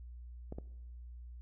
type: clicks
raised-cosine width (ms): 2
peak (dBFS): -29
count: 2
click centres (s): 0.524 / 0.585
effects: noise-tail reverb RT60 1.0 s tail -20 dB re dry + added 60 Hz sine -46 dBFS peak until 1.41 s